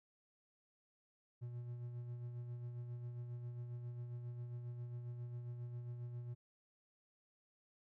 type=tone with tremolo; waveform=triangle; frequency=120.7 Hz; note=B2; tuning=39 cents flat; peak=-40 dBFS; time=1.41-6.35 s; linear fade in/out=20 ms; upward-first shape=sine; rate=7.4 Hz; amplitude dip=40%; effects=none